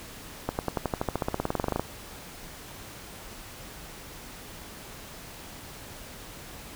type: accelerating click train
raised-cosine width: 1 ms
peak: -12 dBFS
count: 22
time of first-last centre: 0.49-1.796 s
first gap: 99 ms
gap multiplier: 0.95
effects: pink hiss -44 dBFS RMS until 6.75 s